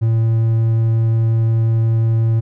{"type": "tone", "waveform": "triangle", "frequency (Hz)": 113.2, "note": "A2", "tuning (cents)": 50, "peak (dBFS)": -10, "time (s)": [0.01, 2.41], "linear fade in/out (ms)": 20, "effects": []}